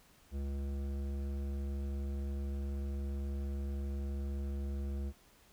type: tone with hard clipping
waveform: sine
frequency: 69.5 Hz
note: C#2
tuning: 5 cents sharp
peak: -37 dBFS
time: 0.31-5.13 s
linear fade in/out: 50 ms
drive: 13 dB
effects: pink hiss -64 dBFS RMS until 5.52 s